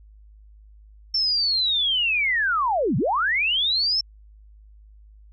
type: linear two-way sweep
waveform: sine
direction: down then up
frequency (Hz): 5410 to 107.3 to 5410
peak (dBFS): -19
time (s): 1.14-4.01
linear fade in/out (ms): 5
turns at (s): 2.97
effects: added 52 Hz sine -46 dBFS peak until 5.32 s